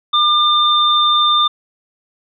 sine tone pair together, 1202 / 3592 Hz, D6 / A7, +40 / +35 cents, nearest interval octave + perfect fifth, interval 1895 cents, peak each -13 dBFS, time 0.13-1.48 s, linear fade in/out 10 ms, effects none

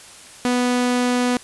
sawtooth tone, 246.9 Hz, B3, in tune, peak -13 dBFS, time 0.45-1.37 s, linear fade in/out 0 ms, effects white hiss -42 dBFS RMS until 1.43 s + resampled to 24000 Hz

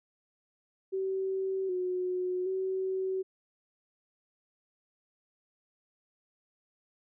sine tone with pitch steps, 382.6 / 364.6 / 378.4 Hz, G4 / F#4 / F#4, -42 / -25 / +39 cents, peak -29 dBFS, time 0.92-3.23 s, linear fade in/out 20 ms, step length 770 ms, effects none

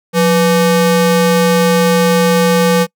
square ring-modulated tone, 337 Hz, E4, 38 cents sharp, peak -6 dBFS, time 0.13-2.87 s, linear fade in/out 50 ms, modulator 157 Hz, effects noise-tail reverb RT60 0.1 s tail -26 dB re dry

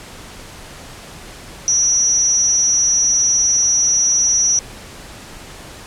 sine tone with amplitude modulation, 5840 Hz, F#8, 24 cents flat, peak -8 dBFS, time 1.68-4.59 s, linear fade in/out 0 ms, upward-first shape sine, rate 279 Hz, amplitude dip 80%, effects pink hiss -36 dBFS RMS until 5.86 s + low-pass 10000 Hz 12 dB/octave

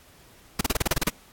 pink noise bursts, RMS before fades -22 dBFS, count 10, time 0.59-1.088 s, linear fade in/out 5 ms, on 21 ms, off 32 ms, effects pink hiss -54 dBFS RMS until 1.32 s + AAC 64 kbps

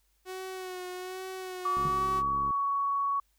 sawtooth tone with vibrato, 369.7 Hz, F#4, 1 cent flat, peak -33 dBFS, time 0.25-2.23 s, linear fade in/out 50 ms, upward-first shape sine, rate 1.2 Hz, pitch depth 32 cents each way
sine tone with pitch glide, 1145 to 1118.8 Hz, D6 to C#6, -44 to +16 cents, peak -26 dBFS, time 1.65-3.2 s, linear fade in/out 5 ms, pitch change -40 cents, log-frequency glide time 1.81-2.61 s
click train, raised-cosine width 3 ms, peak -30 dBFS, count 52, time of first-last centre 1.77-2.507 s, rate 69.2 Hz
triangle tone with exponential decay, 152.5 Hz, D#3, 34 cents flat, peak -28 dBFS, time 1.85-1.97 s, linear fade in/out 2 ms, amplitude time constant 24 ms
effects added 50 Hz sine -70 dBFS peak until 3.38 s + white hiss -73 dBFS RMS until 3.38 s

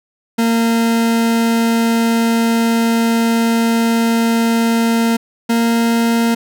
40% pulse tone pair in turn, 229.6 / 231.3 Hz, A#3 / A#3, -26 / -13 cents, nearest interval unison, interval 13 cents, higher second, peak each -11 dBFS, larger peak neither, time 0.38-5.17 / 5.49-6.35 s, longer first, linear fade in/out 10 ms, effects none

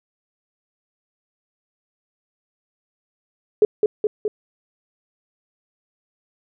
sine tone with echo, 423.5 Hz, G#4, 34 cents sharp, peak -9 dBFS, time 3.62-3.65 s, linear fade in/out 2 ms, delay 210 ms, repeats 3, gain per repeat -3 dB, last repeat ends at 4.28 s, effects none

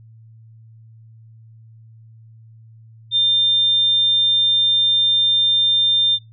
sine tone, 3600 Hz, A7, 39 cents sharp, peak -13 dBFS, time 3.11-6.19 s, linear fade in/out 50 ms, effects noise-tail reverb RT60 0.2 s tail -20 dB re dry + added 112 Hz sine -42 dBFS peak until 6.32 s

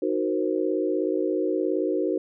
sine chord, C half-diminished seventh, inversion first, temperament equal, 311.1 / 370 / 466.2 / 523.3 Hz, Eb4 / Gb4 / Bb4 / C5, 0 / 0 / 0 / 0 cents, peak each -27 / -26 / -29 / -30 dBFS, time 0.02-2.18 s, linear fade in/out 5 ms, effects none

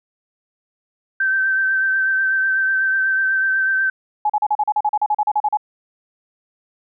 sine tone with vibrato, 1552 Hz, G6, 18 cents flat, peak -15 dBFS, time 1.2-3.9 s, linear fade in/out 5 ms, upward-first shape sine, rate 8.1 Hz, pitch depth 21 cents each way
sine tone bursts, 843 Hz, G#5, 26 cents sharp, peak -14 dBFS, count 16, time 4.25-5.572 s, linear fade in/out 5 ms, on 47 ms, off 38 ms
effects none

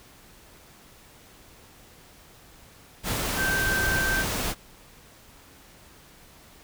sine tone in noise, 1558 Hz, G6, 11 cents flat, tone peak -24 dBFS, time 3.36-4.25 s, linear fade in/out 50 ms, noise pink, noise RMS -28 dBFS, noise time 3.03-4.55 s, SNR +1 dB, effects pink hiss -52 dBFS RMS until 6.63 s

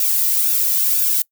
violet noise with flanger, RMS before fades -17 dBFS, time 0-1.22 s, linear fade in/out 2 ms, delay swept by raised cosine 0.95 to 1.86 ms, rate 2 Hz, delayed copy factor -0.75, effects noise-tail reverb RT60 0.1 s tail -24 dB re dry

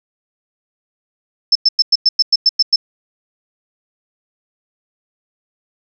sine tone bursts, 5274 Hz, E8, in tune, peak -7 dBFS, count 10, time 1.52-2.76 s, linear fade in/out 5 ms, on 34 ms, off 100 ms, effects none

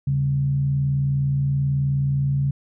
sine tone with frequency modulation, 138.59 Hz, C#3, in tune, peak -18 dBFS, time 0.07-2.51 s, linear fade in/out 5 ms, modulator 58.9 Hz, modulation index 0.32, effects none

